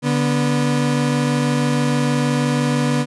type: tone pair together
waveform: 35% pulse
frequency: 145.5 / 244.7 Hz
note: D3 / B3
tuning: -16 / -16 cents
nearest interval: major sixth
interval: 900 cents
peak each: -17 dBFS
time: 0.02-3.06 s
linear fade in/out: 50 ms
effects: resampled to 24000 Hz